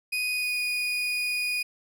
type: tone with pitch glide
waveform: 35% pulse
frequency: 2489 to 2466 Hz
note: D#7 to D#7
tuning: 0 to -16 cents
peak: -24 dBFS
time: 0.12-1.63 s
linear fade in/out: 10 ms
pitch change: -16 cents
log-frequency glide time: 0.29-0.61 s
effects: none